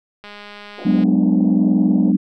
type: click train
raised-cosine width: 0.3 ms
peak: -21 dBFS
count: 165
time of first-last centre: 0.24-1.036 s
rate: 206 Hz
type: band-pass noise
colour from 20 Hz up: pink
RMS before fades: -34 dBFS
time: 0.78-2.12 s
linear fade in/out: 2 ms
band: 260 to 790 Hz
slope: 48 dB/octave
type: chord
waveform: sine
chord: G# half-diminished seventh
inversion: third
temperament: just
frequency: 186.89 / 207.7 / 249.2 / 299 Hz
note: F#3 / G#3 / B3 / D4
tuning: +18 / 0 / +16 / +31 cents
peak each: -17 / -17 / -18 / -19 dBFS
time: 0.85-2.17 s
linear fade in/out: 10 ms
effects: none